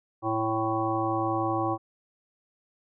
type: harmonic tone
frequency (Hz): 110.9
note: A2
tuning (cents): +14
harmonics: 1 / 3 / 5 / 7 / 9 / 10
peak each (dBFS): -34 / -29 / -34 / -30 / -35 / -32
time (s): 0.22-1.78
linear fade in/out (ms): 50
effects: none